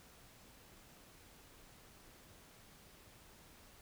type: silence
effects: pink hiss -61 dBFS RMS until 3.81 s